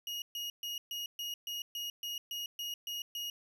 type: tone bursts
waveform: 35% pulse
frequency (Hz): 2876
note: F#7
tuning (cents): -50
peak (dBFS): -35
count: 12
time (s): 0.07-3.3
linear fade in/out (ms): 2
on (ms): 150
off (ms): 130
effects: none